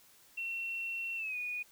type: tone with pitch glide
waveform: sine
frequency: 2717 to 2463 Hz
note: F7 to D#7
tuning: -48 to -18 cents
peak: -35 dBFS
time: 0.37-1.63 s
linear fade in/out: 10 ms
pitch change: -170 cents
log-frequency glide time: 1.16-1.37 s
effects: white hiss -62 dBFS RMS until 1.71 s